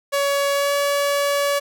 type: tone with pitch glide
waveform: sawtooth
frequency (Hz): 563 to 568.6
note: C#5 to C#5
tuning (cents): +27 to +44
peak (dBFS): -14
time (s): 0.12-1.6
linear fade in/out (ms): 20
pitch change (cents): +17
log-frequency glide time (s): 0.53-0.73
effects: none